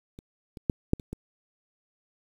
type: clicks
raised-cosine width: 3 ms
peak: -30 / -28 / -10 / -8 / -30 / -22 dBFS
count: 6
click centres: 0.189 / 0.572 / 0.698 / 0.934 / 0.998 / 1.13 s
effects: 8-bit